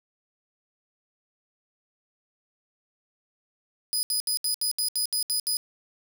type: tone bursts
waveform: 20% pulse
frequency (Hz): 4978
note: D#8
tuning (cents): 0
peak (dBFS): -18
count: 10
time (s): 3.93-5.569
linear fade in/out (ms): 0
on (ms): 100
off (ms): 71
effects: none